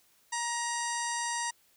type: harmonic tone with a mistuned harmonic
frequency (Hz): 942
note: A#5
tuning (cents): +18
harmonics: 1 / 2 / 3 / 4 / 5 / 6 / 7 / 8 / 9 / 10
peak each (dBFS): -34 / -37 / -46 / -47 / -43 / -39 / -50 / -41 / -42 / -47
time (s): 0.32-1.51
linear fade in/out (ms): 10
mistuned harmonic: 6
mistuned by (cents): +70
effects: white hiss -66 dBFS RMS until 1.76 s